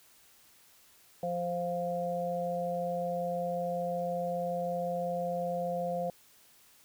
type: harmonic tone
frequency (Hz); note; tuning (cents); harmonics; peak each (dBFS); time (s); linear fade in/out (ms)
174.61; F3; 0; 1 / 3 / 4; -38 / -33 / -35; 1.23-6.1; 2
effects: white hiss -61 dBFS RMS until 6.84 s